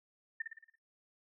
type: tone with echo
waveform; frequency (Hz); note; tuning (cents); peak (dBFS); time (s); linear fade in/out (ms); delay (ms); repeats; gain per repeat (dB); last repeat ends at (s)
sine; 1800; A6; +39; -34; 0.4-0.42; 5; 56; 6; -5; 0.756
effects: noise-tail reverb RT60 0.1 s tail -17 dB re dry